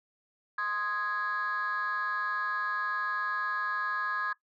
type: chord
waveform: sine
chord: Ab major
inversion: first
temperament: equal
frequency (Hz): 1046.5 / 1244.5 / 1661.2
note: C6 / Eb6 / Ab6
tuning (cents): 0 / 0 / 0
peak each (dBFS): -35 / -33 / -30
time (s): 0.58-4.33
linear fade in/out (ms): 5
effects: noise-tail reverb RT60 0.1 s tail -18 dB re dry + tanh soft clip ceiling -24 dBFS